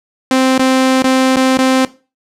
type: tone with dropouts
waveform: sawtooth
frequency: 261.1 Hz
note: C4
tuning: 3 cents flat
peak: -5 dBFS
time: 0.31-1.85 s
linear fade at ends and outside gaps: 2 ms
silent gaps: 0.58-0.594 / 1.022-1.042 / 1.361-1.368 / 1.573-1.587 s
effects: noise-tail reverb RT60 0.3 s tail -17 dB re dry + low-pass 9000 Hz 12 dB/octave